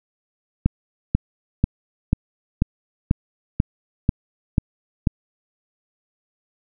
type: click train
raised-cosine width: 5 ms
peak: -3 dBFS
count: 10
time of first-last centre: 0.66-5.072 s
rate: 2.04 Hz
effects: none